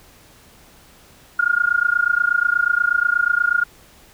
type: tone with amplitude modulation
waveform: sine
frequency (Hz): 1420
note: F6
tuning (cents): +28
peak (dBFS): -11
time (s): 1.39-3.64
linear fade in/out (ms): 5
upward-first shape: sine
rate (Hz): 28.3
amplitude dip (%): 95
effects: pink hiss -49 dBFS RMS until 4.13 s